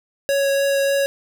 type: tone with vibrato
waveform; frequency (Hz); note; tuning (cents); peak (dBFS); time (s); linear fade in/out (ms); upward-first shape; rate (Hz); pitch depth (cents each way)
square; 554.4; C#5; 0; -17; 0.29-1.06; 0; triangle; 3.4; 9
effects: 9-bit